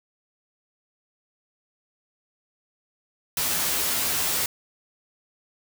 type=noise with comb filter; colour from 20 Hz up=white; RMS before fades=-25 dBFS; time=3.37-4.46 s; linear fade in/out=2 ms; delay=12 ms; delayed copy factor=+0.85; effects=none